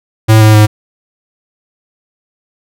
square tone with pitch steps, 110 / 108.24 / 106.5 Hz, A2 / A2 / G#2, 0 / -28 / +44 cents, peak -3 dBFS, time 0.28-0.67 s, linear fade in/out 20 ms, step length 130 ms, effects none

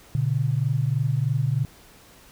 sine tone pair together, 119.73 / 142.9 Hz, A#2 / D3, +47 / -47 cents, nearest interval minor third, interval 306 cents, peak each -23 dBFS, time 0.15-1.65 s, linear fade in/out 0 ms, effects pink hiss -51 dBFS RMS until 2.31 s

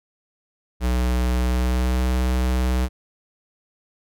square tone with pitch glide, 61.74 to 63 Hz, B1 to B1, 0 to +35 cents, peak -19 dBFS, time 0.8-2.89 s, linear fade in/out 50 ms, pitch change +35 cents, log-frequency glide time 1.38-2.04 s, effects none

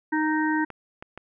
harmonic tone, 310.2 Hz, D#4, 5 cents flat, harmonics 1 / 3 / 5 / 6, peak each -23 / -28 / -30 / -31 dBFS, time 0.12-0.65 s, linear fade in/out 10 ms
clicks, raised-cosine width 0.5 ms, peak -23 dBFS, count 3, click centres 0.703 / 1.025 / 1.176 s
effects none

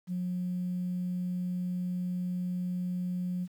sine tone, 180 Hz, F#3, 47 cents flat, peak -29 dBFS, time 0.07-3.48 s, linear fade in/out 50 ms, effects tanh soft clip ceiling -26 dBFS + 10-bit

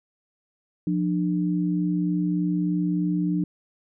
sine tone pair together, 176.33 / 299.6 Hz, F3 / D4, +17 / +35 cents, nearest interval major sixth, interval 918 cents, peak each -23 / -25 dBFS, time 0.87-3.44 s, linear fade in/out 2 ms, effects none

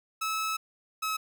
sawtooth tone pair in turn, 1299 / 1287 Hz, E6 / E6, -26 / -42 cents, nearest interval unison, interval 16 cents, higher first, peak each -25 dBFS, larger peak neither, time 0.21-0.57 / 1.02-1.17 s, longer first, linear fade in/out 10 ms, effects none

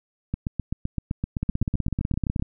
two click trains, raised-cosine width 5 ms, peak -12 / -13 dBFS, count 17 / 17, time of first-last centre 1.43-2.424 / 0.34-2.397 s, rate 16.1 / 7.78 Hz, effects none

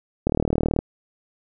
click train, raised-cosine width 2 ms, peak -7 dBFS, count 21, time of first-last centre 0.27-0.789 s, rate 38.5 Hz, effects none

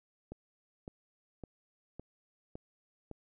click train, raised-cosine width 2 ms, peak -30 dBFS, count 6, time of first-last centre 0.32-3.113 s, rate 1.79 Hz, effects none

